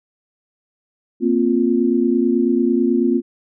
sine chord, Bb suspended second, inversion none, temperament just, 233.1 / 262.2 / 349.6 Hz, Bb3 / C4 / F4, 0 / +4 / +2 cents, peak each -18 dBFS, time 1.2-3.22 s, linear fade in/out 50 ms, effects none

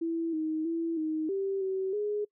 sine tone with pitch steps, 330.8 / 314.1 / 331.5 / 313.2 / 390.2 / 381 / 416.3 Hz, E4 / D#4 / E4 / D#4 / G4 / G4 / G#4, +6 / +16 / +10 / +11 / -8 / -49 / +4 cents, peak -28 dBFS, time 0.01-2.25 s, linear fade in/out 10 ms, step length 320 ms, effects noise-tail reverb RT60 0.1 s tail -25 dB re dry

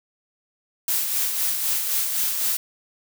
blue noise with tremolo, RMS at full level -22 dBFS, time 0.88-2.57 s, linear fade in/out 2 ms, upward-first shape sine, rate 3.9 Hz, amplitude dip 40%, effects none

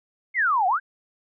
sine exponential two-way sweep, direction down then up, 2217 to 703 to 1669 Hz, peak -18 dBFS, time 0.34-0.8 s, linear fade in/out 50 ms, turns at 0.67 s, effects none

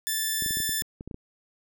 5% pulse tone, 1760 Hz, A6, in tune, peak -15 dBFS, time 0.07-0.82 s, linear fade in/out 0 ms
clicks, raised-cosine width 3 ms, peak -25 dBFS, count 11, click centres 0.423 / 0.462 / 0.508 / 0.571 / 0.603 / 0.693 / 0.82 / 1.009 / 1.076 / 1.112 / 1.144 s
effects none

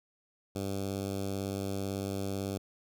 10% pulse tone with notch filter, 98 Hz, G2, in tune, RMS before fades -35 dBFS, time 0.55-2.58 s, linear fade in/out 10 ms, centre 1800 Hz, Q 0.65, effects none

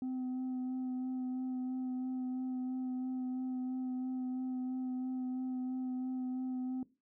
sine tone with vibrato, 255.7 Hz, C4, 40 cents flat, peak -32 dBFS, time 0.02-6.83 s, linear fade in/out 2 ms, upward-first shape sine, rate 3 Hz, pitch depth 14 cents each way, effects noise-tail reverb RT60 0.3 s tail -19 dB re dry + tanh soft clip ceiling -34 dBFS

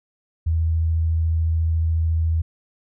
sine tone with vibrato, 81.3 Hz, E2, 23 cents flat, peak -17 dBFS, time 0.46-2.42 s, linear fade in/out 10 ms, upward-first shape sine, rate 14 Hz, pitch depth 10 cents each way, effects none

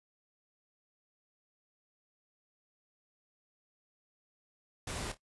pink noise with echo, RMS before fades -39 dBFS, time 4.87-5.12 s, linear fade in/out 5 ms, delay 27 ms, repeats 2, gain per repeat -13 dB, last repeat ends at 5.174 s, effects noise-tail reverb RT60 0.1 s tail -18 dB re dry + resampled to 24000 Hz

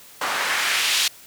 white noise with band-pass filter sweep, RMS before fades -22 dBFS, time 0.21-1.08 s, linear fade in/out 5 ms, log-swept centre 940 to 3700 Hz, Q 1.2, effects white hiss -46 dBFS RMS until 1.26 s

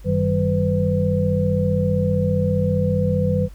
sine tone cluster, 95.7 / 156 / 191.2 / 501 Hz, G2 / D#3 / G3 / B4, -41 / +5 / -43 / +25 cents, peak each -22 dBFS, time 0.04-3.49 s, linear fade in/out 50 ms, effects added 50 Hz sine -37 dBFS peak until 3.54 s + pink hiss -54 dBFS RMS until 3.54 s

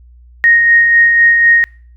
sine tone with tremolo, 1864.7 Hz, A#6, in tune, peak -4 dBFS, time 0.44-1.64 s, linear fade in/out 0 ms, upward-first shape sine, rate 4 Hz, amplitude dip 35%, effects noise-tail reverb RT60 0.5 s tail -25 dB re dry + added 60 Hz sine -38 dBFS peak until 1.96 s

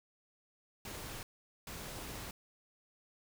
pink noise bursts at uneven times, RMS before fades -45 dBFS, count 2, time 0.85-1.23 / 1.67-2.31 s, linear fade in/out 2 ms, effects none

